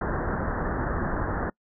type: low-pass noise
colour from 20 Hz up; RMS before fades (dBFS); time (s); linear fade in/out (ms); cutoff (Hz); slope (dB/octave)
pink; -28; 0.01-1.5; 5; 1800; 96
effects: noise-tail reverb RT60 0.1 s tail -26 dB re dry